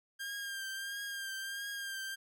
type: tone with vibrato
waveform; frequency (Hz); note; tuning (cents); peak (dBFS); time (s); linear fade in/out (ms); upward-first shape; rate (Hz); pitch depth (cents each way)
sawtooth; 1600; G6; +35; -35; 0.19-2.16; 20; triangle; 1.5; 41
effects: none